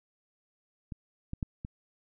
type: clicks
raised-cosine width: 5 ms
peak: -26 / -23 / -19 / -25 dBFS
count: 4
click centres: 0.922 / 1.334 / 1.428 / 1.649 s
effects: none